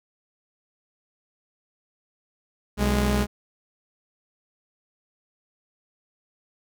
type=tone pair together; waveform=sawtooth; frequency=62.68 / 206.6 Hz; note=B1 / G#3; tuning=+26 / -9 cents; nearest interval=octave + major sixth; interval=2065 cents; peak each=-19 / -19 dBFS; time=2.77-3.27 s; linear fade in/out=50 ms; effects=none